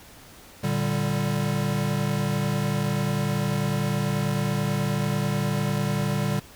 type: chord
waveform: square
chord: G minor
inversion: first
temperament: equal with one note detuned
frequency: 115.74 / 146.83 / 196 Hz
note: Bb2 / D3 / G3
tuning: -12 / 0 / 0 cents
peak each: -30 / -27 / -28 dBFS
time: 0.63-6.4 s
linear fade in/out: 10 ms
effects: pink hiss -48 dBFS RMS until 6.55 s